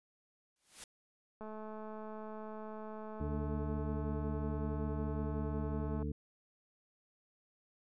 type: noise with exponential growth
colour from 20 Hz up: white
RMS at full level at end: -45 dBFS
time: 0.56-0.84 s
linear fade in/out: 2 ms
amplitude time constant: 59 ms
type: click train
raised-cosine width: 1 ms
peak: -34 dBFS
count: 998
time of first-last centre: 1.41-6.026 s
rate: 216 Hz
type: harmonic tone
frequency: 73.8 Hz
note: D2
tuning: 9 cents sharp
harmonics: 1 / 2 / 3 / 4 / 6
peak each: -38 / -41 / -43 / -44 / -46 dBFS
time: 3.2-6.12 s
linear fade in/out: 5 ms
effects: resampled to 24000 Hz